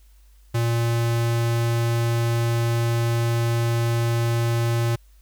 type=tone; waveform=square; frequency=116.9 Hz; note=A#2; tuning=5 cents sharp; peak=-20 dBFS; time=0.54-4.96 s; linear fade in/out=10 ms; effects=added 50 Hz sine -49 dBFS peak until 5.21 s + white hiss -63 dBFS RMS until 5.21 s